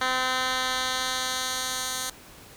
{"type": "tone with band-pass filter sweep", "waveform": "10% pulse", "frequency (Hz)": 257, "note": "C4", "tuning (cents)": -31, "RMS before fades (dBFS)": -28, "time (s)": [0.01, 2.1], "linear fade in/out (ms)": 5, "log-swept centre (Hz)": [2300, 7800], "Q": 0.82, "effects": ["pink hiss -48 dBFS RMS until 2.56 s"]}